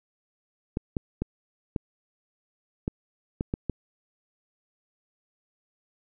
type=clicks; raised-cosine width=3 ms; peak=-14 dBFS; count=8; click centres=0.771 / 0.968 / 1.22 / 1.762 / 2.879 / 3.409 / 3.539 / 3.697 s; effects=none